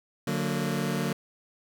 sawtooth chord, D augmented, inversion none, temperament just, 146.83 / 183.54 / 229.4 Hz, D3 / F#3 / A#3, 0 / -14 / -28 cents, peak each -27 dBFS, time 0.27-1.13 s, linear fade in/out 5 ms, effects none

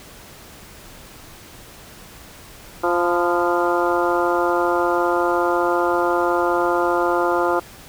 harmonic tone with a mistuned harmonic, 174.61 Hz, F3, in tune, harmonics 2 / 3 / 4 / 5 / 6 / 7 / 8, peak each -21 / -23 / -24 / -25 / -26 / -26 / -27 dBFS, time 2.83-7.6 s, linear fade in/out 10 ms, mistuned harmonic 6, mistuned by -41 cents, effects pink hiss -42 dBFS RMS until 7.88 s

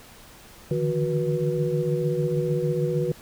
sine tone cluster, 145.8 / 152.4 / 167.9 / 366.5 / 485.5 Hz, D3 / D#3 / E3 / F#4 / B4, -12 / -36 / +32 / -16 / -30 cents, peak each -32 / -26 / -33 / -27 / -27 dBFS, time 0.71-3.12 s, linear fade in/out 2 ms, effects pink hiss -48 dBFS RMS until 3.21 s

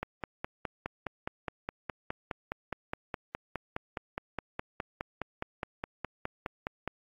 click train, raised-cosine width 0.5 ms, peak -18 dBFS, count 34, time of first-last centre 0.03-6.876 s, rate 4.82 Hz, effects AAC 32 kbps

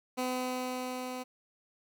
15% pulse tone with level ramp, 253.5 Hz, B3, 45 cents sharp, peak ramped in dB -24 to -31 dBFS, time 0.17-1.24 s, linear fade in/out 20 ms, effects none

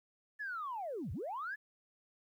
sine linear two-way sweep, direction down then up, 1756 to 65.8 to 1756 Hz, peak -37 dBFS, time 0.39-1.56 s, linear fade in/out 20 ms, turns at 1.12 s, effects tanh soft clip ceiling -33 dBFS + 12-bit

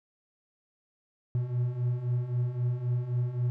triangle beating tone pair, 120 / 123.8 Hz, B2 / B2, -49 / +5 cents, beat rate 3.8 Hz, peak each -31 / -26 dBFS, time 1.35-3.5 s, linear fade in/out 0 ms, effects none

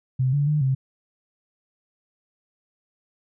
sine tone with pitch steps, 129.7 / 143.6 / 150.3 / 132.9 Hz, C3 / D3 / D3 / C3, -15 / -39 / +40 / +27 cents, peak -18 dBFS, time 0.19-0.75 s, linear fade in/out 10 ms, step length 140 ms, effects none

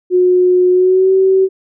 sine tone with pitch glide, 362.8 to 381.1 Hz, F#4 to G4, -34 to -49 cents, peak -7 dBFS, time 0.1-1.49 s, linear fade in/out 50 ms, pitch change +85 cents, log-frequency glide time 0.71-1.12 s, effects none

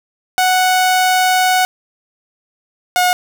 sawtooth tone pair in turn, 740 / 723.5 Hz, F#5 / F#5, 0 / -39 cents, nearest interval unison, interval 39 cents, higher first, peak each -7 dBFS, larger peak neither, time 0.38-1.65 / 2.96-3.13 s, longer first, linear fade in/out 0 ms, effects none

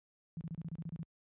sine tone bursts, 164.81 Hz, E3, in tune, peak -38 dBFS, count 10, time 0.37-1.03 s, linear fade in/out 0 ms, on 39 ms, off 30 ms, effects high-pass 60 Hz 12 dB/octave + resampled to 8000 Hz

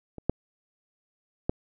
clicks, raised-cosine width 2 ms, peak -26 / -9 / -11 dBFS, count 3, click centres 0.183 / 0.296 / 1.495 s, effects none

